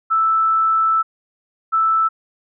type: tone pair in turn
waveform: sine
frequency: 1318.5 / 1318.5 Hz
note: E6 / E6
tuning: 0 / 0 cents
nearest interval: unison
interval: 0 cents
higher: neither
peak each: -13 dBFS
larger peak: neither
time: 0.1-1.03 / 1.72-2.09 s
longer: first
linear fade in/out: 20 ms
effects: none